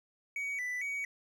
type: tone with vibrato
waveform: triangle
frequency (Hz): 2116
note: C7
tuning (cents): +19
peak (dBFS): -32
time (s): 0.36-1.05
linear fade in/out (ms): 2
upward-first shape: square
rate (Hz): 2.2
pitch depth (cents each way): 110
effects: none